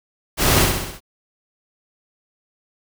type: noise with echo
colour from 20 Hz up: pink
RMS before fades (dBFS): -17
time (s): 0.37-0.68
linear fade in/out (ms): 50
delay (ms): 65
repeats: 5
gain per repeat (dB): -4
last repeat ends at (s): 1.005
effects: none